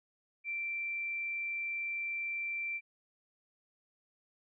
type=tone; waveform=sine; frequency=2349 Hz; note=D7; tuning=in tune; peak=-34 dBFS; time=0.44-2.81 s; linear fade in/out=50 ms; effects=none